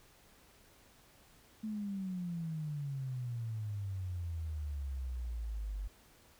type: exponential sweep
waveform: sine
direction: down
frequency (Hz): 220.1 to 47.69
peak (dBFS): -36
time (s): 1.63-5.88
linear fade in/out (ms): 10
effects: pink hiss -63 dBFS RMS until 6.39 s